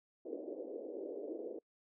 white band-pass noise, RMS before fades -44 dBFS, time 0.25-1.59 s, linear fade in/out 5 ms, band 290 to 540 Hz, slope 48 dB/octave, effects noise-tail reverb RT60 0.1 s tail -26 dB re dry

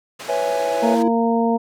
pink band-pass noise, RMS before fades -35 dBFS, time 0.19-1.03 s, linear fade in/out 10 ms, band 310 to 8100 Hz, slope 12 dB/octave
triangle chord, C# minor seventh, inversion third, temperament equal, 493.9 / 554.4 / 659.3 / 830.6 Hz, B4 / C#5 / E5 / G#5, 0 / 0 / 0 / 0 cents, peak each -22 / -21 / -23 / -22 dBFS, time 0.28-0.96 s, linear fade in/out 20 ms
triangle tone with exponential growth, 333.5 Hz, E4, 20 cents sharp, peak -16 dBFS, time 0.29-1.08 s, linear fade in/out 2 ms, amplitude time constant 170 ms
harmonic tone, 230.7 Hz, A#3, 18 cents flat, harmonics 1 / 2 / 3 / 4, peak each -18 / -21 / -23 / -24 dBFS, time 0.82-1.58 s, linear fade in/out 20 ms
effects none

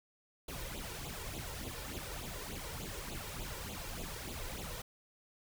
pink noise with flanger, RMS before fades -43 dBFS, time 0.48-4.82 s, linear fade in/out 5 ms, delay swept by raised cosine 0.27 to 2.17 ms, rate 3.4 Hz, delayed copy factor +0.75, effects none

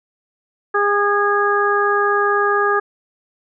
harmonic tone with a mistuned harmonic, 407.7 Hz, G#4, 32 cents flat, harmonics 1 / 2 / 3 / 4, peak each -18 / -23 / -18 / -20 dBFS, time 0.74-2.8 s, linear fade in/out 10 ms, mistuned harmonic 4, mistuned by +21 cents, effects none

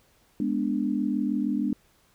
sine chord, G# diminished, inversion none, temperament equal, 207.7 / 246.9 / 293.7 Hz, G#3 / B3 / D4, 0 / 0 / 0 cents, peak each -28 dBFS, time 0.4-1.73 s, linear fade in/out 2 ms, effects pink hiss -63 dBFS RMS until 2.14 s

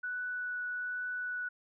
sine tone with vibrato, 1480 Hz, F#6, in tune, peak -34 dBFS, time 0.03-1.49 s, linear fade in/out 10 ms, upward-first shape triangle, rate 1.2 Hz, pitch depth 8 cents each way, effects none

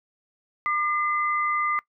sine tone pair together, 1200 / 2043 Hz, D6 / C7, +37 / -42 cents, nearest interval major sixth, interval 921 cents, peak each -23 / -27 dBFS, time 0.66-1.79 s, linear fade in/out 0 ms, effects noise-tail reverb RT60 0.1 s tail -21 dB re dry

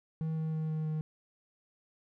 triangle tone with pitch steps, 159.5 / 158.49 / 157.49 / 156.49 / 155.5 Hz, D#3 / D#3 / D#3 / D#3 / D#3, +43 / +32 / +21 / +10 / -1 cents, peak -29 dBFS, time 0.21-1.01 s, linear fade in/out 0 ms, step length 160 ms, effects none

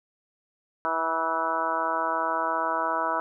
harmonic tone with a mistuned harmonic, 162.9 Hz, E3, 20 cents flat, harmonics 2 / 3 / 4 / 5 / 6 / 7 / 8 / 9, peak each -38 / -38 / -31 / -36 / -28 / -35 / -30 / -34 dBFS, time 0.85-3.2 s, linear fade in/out 0 ms, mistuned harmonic 9, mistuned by +26 cents, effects none

